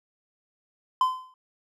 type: tone with exponential decay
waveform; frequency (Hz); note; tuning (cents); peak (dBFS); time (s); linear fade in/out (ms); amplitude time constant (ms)
triangle; 1026; C6; -34; -14; 1.01-1.34; 2; 70
effects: none